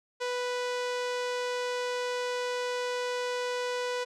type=tone with low-pass filter; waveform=sawtooth; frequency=493.9 Hz; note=B4; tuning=in tune; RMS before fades=-32 dBFS; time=0.2-4.05 s; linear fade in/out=20 ms; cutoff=6100 Hz; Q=0.91; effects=none